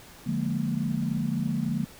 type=chord; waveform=sine; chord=Bb dominant seventh; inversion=first; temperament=just; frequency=145.68 / 174.81 / 209.8 / 233.1 Hz; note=D3 / F3 / Ab3 / Bb3; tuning=-14 / +2 / +18 / 0 cents; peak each=-31 / -31 / -31 / -30 dBFS; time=0.26-1.85 s; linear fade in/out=10 ms; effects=pink hiss -49 dBFS RMS until 1.99 s

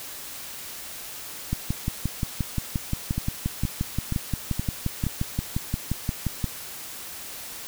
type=two click trains; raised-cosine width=5 ms; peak=-12 / -13 dBFS; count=29 / 5; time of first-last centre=1.53-6.442 / 3.18-5.067 s; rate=5.7 / 2.12 Hz; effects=white hiss -38 dBFS RMS until 7.67 s

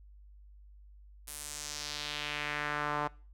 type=tone with band-pass filter sweep; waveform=sawtooth; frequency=147.9 Hz; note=D3; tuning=13 cents sharp; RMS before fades=-37 dBFS; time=1.27-3.08 s; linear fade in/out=10 ms; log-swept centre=11000 to 970 Hz; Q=1.8; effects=noise-tail reverb RT60 0.4 s tail -22 dB re dry + added 50 Hz sine -52 dBFS peak until 3.33 s

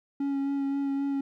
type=tone with vibrato; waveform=triangle; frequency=277.5 Hz; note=C#4; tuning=2 cents sharp; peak=-24 dBFS; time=0.2-1.21 s; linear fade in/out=5 ms; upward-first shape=sine; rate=3.8 Hz; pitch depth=15 cents each way; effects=none

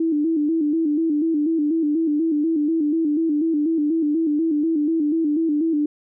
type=tone with vibrato; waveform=sine; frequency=311.1 Hz; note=D#4; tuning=in tune; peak=-17 dBFS; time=0-5.86 s; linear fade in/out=5 ms; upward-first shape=square; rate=4.1 Hz; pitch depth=87 cents each way; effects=none

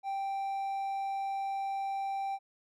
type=tone; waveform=triangle; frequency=784 Hz; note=G5; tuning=in tune; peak=-30 dBFS; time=0.03-2.39 s; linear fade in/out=50 ms; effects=none

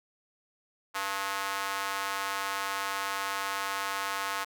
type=tone with high-pass filter; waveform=square; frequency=98 Hz; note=G2; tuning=in tune; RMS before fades=-33 dBFS; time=0.94-4.45 s; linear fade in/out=20 ms; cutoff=1100 Hz; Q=1.7; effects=none

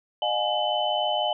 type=tone cluster; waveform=sine; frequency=610 / 714 / 840 / 3026 Hz; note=D#5 / F5 / G#5 / F#7; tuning=-34 / +38 / +19 / +38 cents; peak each=-28 dBFS; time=0.22-1.33 s; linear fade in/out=2 ms; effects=none

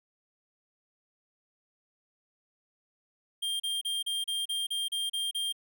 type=tone bursts; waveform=square; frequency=3196 Hz; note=G7; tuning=33 cents sharp; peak=-30 dBFS; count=10; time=3.42-5.526 s; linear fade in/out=10 ms; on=180 ms; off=34 ms; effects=none

